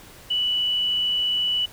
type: tone with frequency modulation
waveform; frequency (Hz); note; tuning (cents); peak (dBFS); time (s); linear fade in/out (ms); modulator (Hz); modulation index
sine; 2960; F#7; 0; -20; 0.3-1.66; 10; 26; 0.3
effects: pink hiss -46 dBFS RMS until 1.72 s